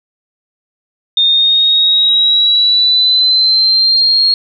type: exponential sweep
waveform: sine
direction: up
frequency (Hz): 3647 to 4275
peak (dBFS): -7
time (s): 1.17-4.34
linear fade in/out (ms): 2
effects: none